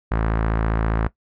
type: tone with low-pass filter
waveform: sawtooth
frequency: 55 Hz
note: A1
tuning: in tune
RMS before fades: -21 dBFS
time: 0.11-1.08 s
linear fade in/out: 10 ms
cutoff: 1500 Hz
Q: 1.8
effects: noise-tail reverb RT60 0.1 s tail -18 dB re dry